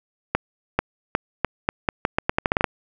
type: accelerating click train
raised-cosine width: 0.5 ms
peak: -3 dBFS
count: 15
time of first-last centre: 0.35-2.643 s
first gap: 440 ms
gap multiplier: 0.82
effects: none